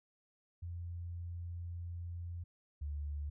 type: tone pair in turn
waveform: sine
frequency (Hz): 86.4 / 73.22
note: F2 / D2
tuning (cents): -18 / -5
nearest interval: minor third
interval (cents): 287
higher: first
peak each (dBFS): -40 / -37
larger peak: second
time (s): 0.62-2.44 / 2.81-3.3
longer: first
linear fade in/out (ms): 10
effects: none